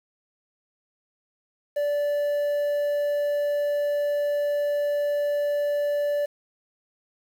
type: tone with quantisation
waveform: triangle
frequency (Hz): 582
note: D5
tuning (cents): -16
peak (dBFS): -20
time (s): 1.76-6.26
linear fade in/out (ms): 10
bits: 8
effects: none